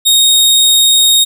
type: tone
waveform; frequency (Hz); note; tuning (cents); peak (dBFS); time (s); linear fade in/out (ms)
sawtooth; 3729; A#7; 0; -3; 0.05-1.25; 20
effects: none